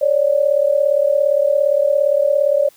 sine tone pair together, 553.6 / 591 Hz, C#5 / D5, -2 / +11 cents, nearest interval minor second, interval 113 cents, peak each -15 dBFS, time 0.01-2.69 s, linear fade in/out 10 ms, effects white hiss -51 dBFS RMS until 2.76 s

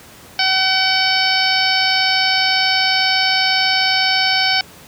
harmonic tone, 758 Hz, F#5, 42 cents sharp, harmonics 1 / 2 / 3 / 4 / 5 / 6 / 7, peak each -21 / -21 / -20 / -22 / -26 / -20 / -20 dBFS, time 0.39-4.61 s, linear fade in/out 2 ms, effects pink hiss -41 dBFS RMS until 4.87 s + high-pass 80 Hz 12 dB/octave

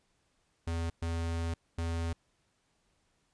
square tone bursts at uneven times, 83.4 Hz, E2, 21 cents sharp, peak -32 dBFS, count 3, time 0.67-0.9 / 1.02-1.54 / 1.78-2.13 s, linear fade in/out 5 ms, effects pink hiss -74 dBFS RMS until 3.33 s + resampled to 22050 Hz

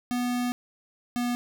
square tone pair in turn, 245.5 / 243 Hz, B3 / B3, -10 / -28 cents, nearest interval unison, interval 18 cents, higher first, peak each -26 dBFS, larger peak neither, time 0.11-0.52 / 1.16-1.35 s, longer first, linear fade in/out 0 ms, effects none

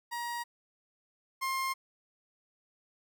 30% pulse tone pair in turn, 950 / 1061.6 Hz, A#5 / C6, +33 / +25 cents, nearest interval major second, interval 192 cents, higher second, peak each -32 / -28 dBFS, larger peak second, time 0.11-0.44 / 1.41-1.74 s, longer neither, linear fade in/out 20 ms, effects none

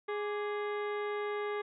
harmonic tone with a mistuned harmonic, 415.3 Hz, G#4, in tune, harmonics 1 / 2 / 3 / 4 / 5 / 6 / 7 / 8 / 9, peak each -34 / -43 / -42 / -46 / -45 / -57 / -59 / -56 / -59 dBFS, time 0.08-1.62 s, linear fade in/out 10 ms, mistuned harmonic 3, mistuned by -100 cents, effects none

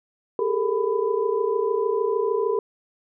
sine tone cluster, 397.2 / 423.7 / 456.9 / 997 Hz, G4 / G#4 / A#4 / B5, +23 / +35 / -35 / +16 cents, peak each -25 / -26 / -24 / -30 dBFS, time 0.39-2.59 s, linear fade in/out 2 ms, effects none

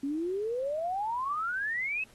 sine exponential sweep, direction up, 270 to 2637 Hz, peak -29 dBFS, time 0.03-2.04 s, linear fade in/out 5 ms, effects pink hiss -60 dBFS RMS until 2.14 s + AAC 32 kbps

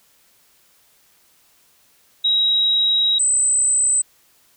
sine tone pair in turn, 3832 / 8068 Hz, A#7 / B8, +47 / +36 cents, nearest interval octave + minor second, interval 1289 cents, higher second, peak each -14 dBFS, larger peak neither, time 2.24-3.19 / 3.19-4.02 s, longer first, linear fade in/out 10 ms, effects white hiss -57 dBFS RMS until 4.56 s

